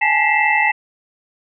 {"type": "tone cluster", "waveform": "sine", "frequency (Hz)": [826, 868, 1941, 2093, 2650], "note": ["G#5", "A5", "B6", "C7", "E7"], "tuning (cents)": [-10, -24, -31, 0, 9], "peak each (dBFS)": [-21, -19, -18, -19, -20], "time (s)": [0.01, 0.72], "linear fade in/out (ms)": 10, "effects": []}